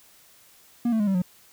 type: tone with pitch steps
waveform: triangle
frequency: 238.1 / 222.2 / 207.3 / 193.4 / 180.45 Hz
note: A#3 / A3 / G#3 / G3 / F#3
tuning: +37 / +17 / -3 / -23 / -43 cents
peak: -18 dBFS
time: 0.85-1.22 s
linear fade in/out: 5 ms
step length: 74 ms
effects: white hiss -55 dBFS RMS until 1.52 s